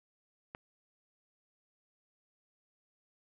click, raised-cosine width 0.5 ms, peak -27 dBFS, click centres 0.549 s, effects none

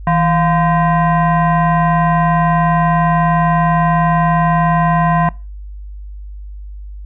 sine tone with frequency modulation, 163.1 Hz, E3, 18 cents flat, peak -10 dBFS, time 0.07-5.29 s, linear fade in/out 2 ms, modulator 863 Hz, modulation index 1.2, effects noise-tail reverb RT60 0.3 s tail -23 dB re dry + added 50 Hz sine -27 dBFS peak until 7.05 s

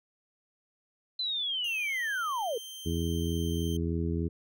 sine linear sweep, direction down, 4078 to 425.3 Hz, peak -29 dBFS, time 1.19-2.58 s, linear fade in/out 5 ms
sawtooth tone, 3136 Hz, G7, in tune, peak -38 dBFS, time 1.64-3.77 s, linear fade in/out 5 ms
harmonic tone, 83.3 Hz, E2, 19 cents sharp, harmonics 1 / 2 / 3 / 4 / 5, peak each -31 / -33 / -36 / -36 / -38 dBFS, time 2.85-4.29 s, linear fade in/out 20 ms
effects none

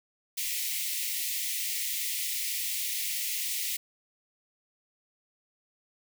white high-pass noise, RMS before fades -32 dBFS, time 0.37-3.77 s, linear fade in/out 10 ms, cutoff 1900 Hz, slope 96 dB/octave, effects none

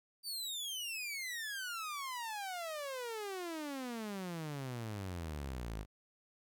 sawtooth exponential sweep, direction down, 4685 to 49.64 Hz, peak -36 dBFS, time 0.23-5.86 s, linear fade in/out 50 ms, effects 13-bit

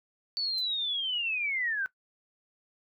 sine linear sweep, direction down, 4512 to 1500 Hz, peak -28 dBFS, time 0.37-1.86 s, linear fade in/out 0 ms
blue noise with exponential decay, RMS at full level -46 dBFS, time 0.58-0.68 s, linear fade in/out 0 ms, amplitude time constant 21 ms
effects noise-tail reverb RT60 0.1 s tail -18 dB re dry

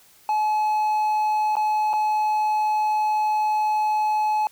triangle tone with dropouts, 854 Hz, G#5, 48 cents sharp, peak -17 dBFS, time 0.29-4.47 s, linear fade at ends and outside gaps 1 ms, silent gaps 1.555-1.567 / 1.932-1.936 s, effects white hiss -54 dBFS RMS until 4.51 s

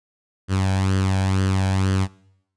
sawtooth tone with flanger, 95.5 Hz, G2, 45 cents flat, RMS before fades -20 dBFS, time 0.48-2.08 s, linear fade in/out 50 ms, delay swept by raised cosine 0.64 to 1.27 ms, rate 2.1 Hz, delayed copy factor +0.6, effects noise-tail reverb RT60 0.8 s tail -23 dB re dry + resampled to 22050 Hz

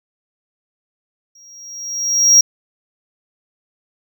triangle tone with exponential growth, 5640 Hz, F8, 16 cents sharp, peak -3 dBFS, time 1.35-2.41 s, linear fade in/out 5 ms, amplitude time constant 230 ms, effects none

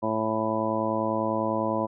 harmonic tone, 110 Hz, A2, in tune, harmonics 1 / 2 / 3 / 4 / 5 / 6 / 7 / 8 / 9, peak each -37 / -31 / -31 / -38 / -30 / -32 / -39 / -37 / -30 dBFS, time 0.02-1.87 s, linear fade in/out 20 ms, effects none

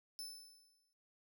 sawtooth tone with exponential decay, 5270 Hz, E8, 1 cent flat, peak -40 dBFS, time 0.19-0.93 s, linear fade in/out 0 ms, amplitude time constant 160 ms, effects noise-tail reverb RT60 0.2 s tail -18 dB re dry

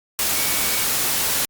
sine tone in noise, 2253 Hz, C#7, 28 cents sharp, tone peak -32 dBFS, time 0.36-0.84 s, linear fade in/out 0 ms, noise white, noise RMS -21 dBFS, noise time 0.19-1.45 s, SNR -14 dB, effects Opus 48 kbps

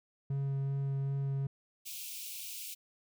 triangle tone with vibrato, 137.7 Hz, C#3, 11 cents flat, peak -29 dBFS, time 0.3-1.47 s, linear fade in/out 5 ms, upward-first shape sine, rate 2.6 Hz, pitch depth 9 cents each way
white high-pass noise, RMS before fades -43 dBFS, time 1.85-2.75 s, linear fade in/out 20 ms, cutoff 2300 Hz, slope 96 dB/octave
effects none

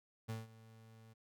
35% pulse tone with ADSR envelope, 111.9 Hz, A2, 30 cents sharp, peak -37 dBFS, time 0.28-1.14 s, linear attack 18 ms, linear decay 170 ms, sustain -19 dB, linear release 18 ms, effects none

